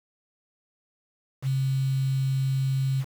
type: tone with quantisation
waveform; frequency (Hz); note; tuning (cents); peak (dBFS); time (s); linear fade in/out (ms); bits
sine; 133.8; C3; +39; -22; 1.42-3.05; 50; 7
effects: none